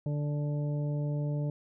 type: harmonic tone with a mistuned harmonic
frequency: 146.83 Hz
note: D3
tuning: in tune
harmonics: 1 / 2 / 3 / 4 / 6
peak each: -29 / -40 / -44 / -42 / -54 dBFS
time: 0.06-1.5 s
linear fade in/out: 2 ms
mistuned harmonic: 6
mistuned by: -18 cents
effects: none